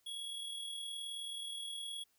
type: tone with amplitude modulation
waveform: square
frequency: 3336 Hz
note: G#7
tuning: 7 cents sharp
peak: -40 dBFS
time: 0.06-2.04 s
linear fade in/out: 10 ms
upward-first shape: sine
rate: 39 Hz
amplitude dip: 35%
effects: white hiss -75 dBFS RMS until 2.18 s